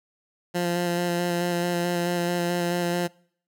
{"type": "tone with vibrato", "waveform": "15% pulse", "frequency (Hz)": 174.5, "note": "F3", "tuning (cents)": -1, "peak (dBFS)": -17, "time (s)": [0.54, 3.08], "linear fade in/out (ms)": 20, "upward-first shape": "square", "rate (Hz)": 4.6, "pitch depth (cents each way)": 13, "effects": ["noise-tail reverb RT60 0.6 s tail -25 dB re dry"]}